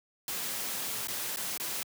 white noise with dropouts, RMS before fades -35 dBFS, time 0.28-1.83 s, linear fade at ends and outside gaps 1 ms, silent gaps 1.072-1.083 / 1.361-1.371 / 1.576-1.599 s, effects high-pass 100 Hz 12 dB/octave

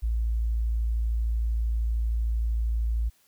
sine tone, 56.5 Hz, A1, 47 cents sharp, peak -23 dBFS, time 0.02-3.1 s, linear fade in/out 20 ms, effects white hiss -64 dBFS RMS until 3.27 s

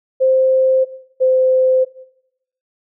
sine tone pair in turn, 523 / 517.3 Hz, C5 / C5, -1 / -20 cents, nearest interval unison, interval 19 cents, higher first, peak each -10 dBFS, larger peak neither, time 0.2-0.85 / 1.2-1.85 s, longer neither, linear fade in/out 20 ms, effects noise-tail reverb RT60 0.8 s tail -17 dB re dry

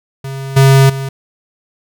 square tone with level steps, 135.4 Hz, C#3, 40 cents flat, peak -22 / -5 / -19 dBFS, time 0.24-1.09 s, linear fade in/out 5 ms, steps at 0.56 / 0.89 s, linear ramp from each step 10 ms, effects none

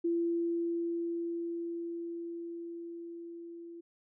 sine tone with level ramp, 339 Hz, E4, 49 cents sharp, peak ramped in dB -27 to -44 dBFS, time 0.04-3.81 s, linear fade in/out 10 ms, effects none

